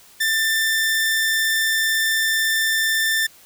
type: tone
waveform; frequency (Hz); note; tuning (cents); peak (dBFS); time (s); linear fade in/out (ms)
sawtooth; 1782; A6; +22; -14; 0.2-3.27; 10
effects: white hiss -49 dBFS RMS until 3.45 s